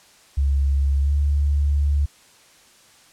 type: tone with pitch glide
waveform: sine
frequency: 69.3 to 71.91 Hz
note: C#2 to D2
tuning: 0 to -36 cents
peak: -16 dBFS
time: 0.37-2.06 s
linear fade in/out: 10 ms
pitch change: +64 cents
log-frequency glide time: 1.01-1.12 s
effects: white hiss -52 dBFS RMS until 3.12 s + low-pass 9000 Hz 12 dB/octave